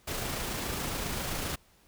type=noise with amplitude modulation; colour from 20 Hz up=pink; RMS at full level=-33 dBFS; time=0.07-1.56 s; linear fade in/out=10 ms; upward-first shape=sine; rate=27.4 Hz; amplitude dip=25%; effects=pink hiss -63 dBFS RMS until 1.87 s